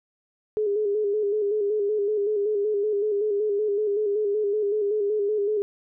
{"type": "tone with vibrato", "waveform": "sine", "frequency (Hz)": 415.3, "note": "G#4", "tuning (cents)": 0, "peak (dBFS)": -21, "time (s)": [0.57, 5.62], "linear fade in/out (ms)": 0, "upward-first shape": "square", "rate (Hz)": 5.3, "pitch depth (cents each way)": 49, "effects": []}